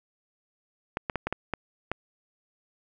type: clicks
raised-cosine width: 0.5 ms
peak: -13 dBFS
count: 7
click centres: 0.971 / 1.098 / 1.157 / 1.27 / 1.326 / 1.537 / 1.916 s
effects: none